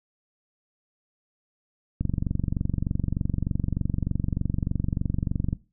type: click train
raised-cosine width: 5 ms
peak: -13 dBFS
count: 83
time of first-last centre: 2.01-5.529 s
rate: 23.3 Hz
effects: noise-tail reverb RT60 0.3 s tail -18 dB re dry